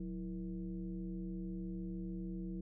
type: tone with frequency modulation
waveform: sine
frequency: 182.7 Hz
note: F#3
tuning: 22 cents flat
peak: -39 dBFS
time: 0-2.61 s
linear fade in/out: 5 ms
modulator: 146 Hz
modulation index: 0.99
effects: none